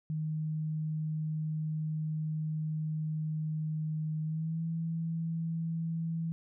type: tone with pitch glide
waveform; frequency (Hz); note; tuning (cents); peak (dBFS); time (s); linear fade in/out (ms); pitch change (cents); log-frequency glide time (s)
sine; 155.56 to 164.24; D#3 to E3; 0 to -6; -31; 0.1-6.32; 0; +94; 4.23-4.63
effects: none